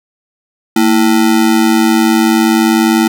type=ring-modulated tone; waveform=square; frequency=277.2 Hz; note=C#4; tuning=in tune; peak=-5 dBFS; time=0.76-3.08 s; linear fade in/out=5 ms; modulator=50.1 Hz; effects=none